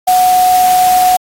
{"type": "tone in noise", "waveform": "sine", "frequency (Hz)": 735, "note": "F#5", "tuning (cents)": -12, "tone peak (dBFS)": -6, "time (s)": [0.07, 1.17], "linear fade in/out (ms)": 10, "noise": "white", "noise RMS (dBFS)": -20, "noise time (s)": [0.07, 1.17], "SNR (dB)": 11, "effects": ["AAC 48 kbps"]}